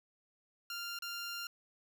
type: tone with dropouts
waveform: 15% pulse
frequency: 1394 Hz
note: F6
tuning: 4 cents flat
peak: -33 dBFS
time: 0.7-1.47 s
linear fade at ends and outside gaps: 2 ms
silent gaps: 0.989-1.022 s
effects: none